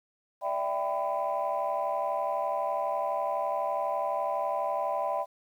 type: chord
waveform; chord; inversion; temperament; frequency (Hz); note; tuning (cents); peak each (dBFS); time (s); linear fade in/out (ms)
sine; E minor seventh; third; equal with one note detuned; 587.3 / 659.3 / 784 / 1001; D5 / E5 / G5 / B5; 0 / 0 / 0 / +23; -32; 0.41-5.26; 50
effects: tanh soft clip ceiling -20 dBFS + 10-bit